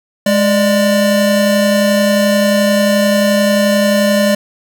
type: tone pair together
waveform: square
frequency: 207.7 / 591.7 Hz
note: G#3 / D5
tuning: 0 / +13 cents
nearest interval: octave + tritone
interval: 1813 cents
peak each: -13 dBFS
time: 0.26-4.35 s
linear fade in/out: 5 ms
effects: none